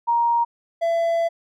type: tone pair in turn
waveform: sine / triangle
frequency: 939 / 670.8 Hz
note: A#5 / E5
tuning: +12 / +30 cents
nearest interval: tritone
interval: 582 cents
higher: first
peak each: -16 dBFS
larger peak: neither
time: 0.07-0.45 / 0.81-1.29 s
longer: second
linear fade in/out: 20 ms
effects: none